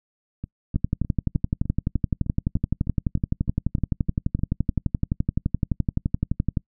two click trains, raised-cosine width 5 ms, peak -9 / -18 dBFS, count 69 / 15, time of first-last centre 0.76-6.572 / 0.44-4.695 s, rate 11.7 / 3.29 Hz, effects noise-tail reverb RT60 0.1 s tail -26 dB re dry

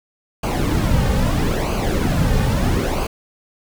brown noise with flanger, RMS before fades -18 dBFS, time 0.43-3.07 s, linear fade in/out 5 ms, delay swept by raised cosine 0.54 to 3.04 ms, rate 0.77 Hz, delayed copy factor -0.65, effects none

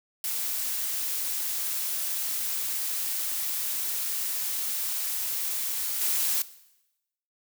blue noise with level steps, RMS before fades -30 / -26 dBFS, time 0.24-6.42 s, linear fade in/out 2 ms, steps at 6.01 s, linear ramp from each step 2 ms, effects noise-tail reverb RT60 0.9 s tail -17 dB re dry

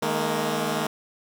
10% pulse chord, D# suspended fourth, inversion none, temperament equal with one note detuned, 155.56 / 211.8 / 233.1 Hz, D#3 / G#3 / A#3, 0 / +34 / 0 cents, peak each -21 / -20 / -20 dBFS, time 0.02-0.87 s, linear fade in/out 5 ms, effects none

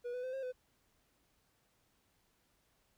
triangle tone with pitch steps, 484.6 / 498.3 / 514 / 534 / 505 Hz, B4 / B4 / C5 / C5 / B4, -33 / +15 / -31 / +35 / +39 cents, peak -36 dBFS, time 0.04-0.525 s, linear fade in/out 20 ms, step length 97 ms, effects pink hiss -75 dBFS RMS until 2.97 s

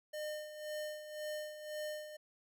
square tone with tremolo, 607 Hz, D#5, 43 cents flat, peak -39 dBFS, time 0.13-2.17 s, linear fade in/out 10 ms, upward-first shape sine, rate 1.9 Hz, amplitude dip 65%, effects none

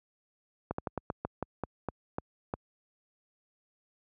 slowing click train, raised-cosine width 1 ms, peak -18 dBFS, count 11, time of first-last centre 0.71-2.538 s, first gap 74 ms, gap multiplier 1.19, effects high-pass 60 Hz 12 dB/octave

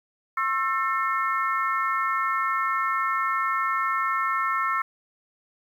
harmonic tone with a mistuned harmonic, 360 Hz, F#4, 47 cents flat, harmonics 3 / 4 / 5 / 6, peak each -27 / -25 / -31 / -33 dBFS, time 0.37-4.82 s, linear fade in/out 5 ms, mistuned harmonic 4, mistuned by -140 cents, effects 9-bit

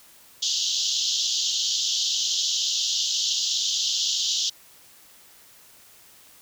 pink band-pass noise, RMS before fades -25 dBFS, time 0.42-4.5 s, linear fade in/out 10 ms, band 3000 to 6900 Hz, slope 96 dB/octave, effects white hiss -52 dBFS RMS until 6.41 s

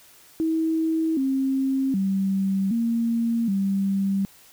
sine tone with pitch steps, 321.9 / 267.6 / 193.7 / 231.4 / 195.7 Hz, E4 / C4 / G3 / A#3 / G3, -41 / +39 / -20 / -13 / -3 cents, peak -20 dBFS, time 0.4-4.25 s, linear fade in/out 0 ms, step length 770 ms, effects white hiss -52 dBFS RMS until 4.52 s

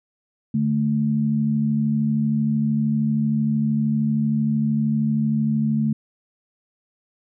sine tone pair together, 146.5 / 219.5 Hz, D3 / A3, -4 / -4 cents, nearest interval perfect fifth, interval 700 cents, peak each -23 / -19 dBFS, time 0.54-5.93 s, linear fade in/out 5 ms, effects none

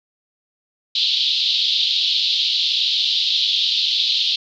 white band-pass noise, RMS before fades -19 dBFS, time 0.95-4.36 s, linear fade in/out 5 ms, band 3200 to 4200 Hz, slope 48 dB/octave, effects none

